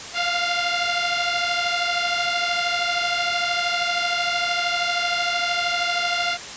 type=beating tone pair; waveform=10% pulse; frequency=694 / 707 Hz; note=F5 / F5; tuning=-11 / +21 cents; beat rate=13 Hz; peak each=-14 / -17 dBFS; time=0.13-6.38 s; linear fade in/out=50 ms; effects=white hiss -34 dBFS RMS until 6.56 s + resampled to 16000 Hz